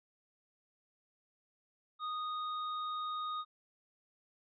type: tone with tanh clipping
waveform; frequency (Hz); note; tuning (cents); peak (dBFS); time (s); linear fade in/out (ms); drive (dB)
sine; 1240; D#6; -6; -38; 1.99-3.45; 50; 18
effects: resampled to 11025 Hz